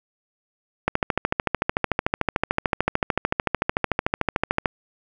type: click train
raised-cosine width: 0.5 ms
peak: -4 dBFS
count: 52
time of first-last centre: 0.88-4.658 s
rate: 13.5 Hz
effects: none